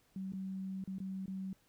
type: tone with dropouts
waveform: sine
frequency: 190.6 Hz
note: G3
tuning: 48 cents flat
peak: -38 dBFS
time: 0.16-1.53 s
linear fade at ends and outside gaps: 2 ms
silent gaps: 0.322-0.334 / 0.84-0.875 / 0.984-1.002 / 1.259-1.279 s
effects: pink hiss -71 dBFS RMS until 1.68 s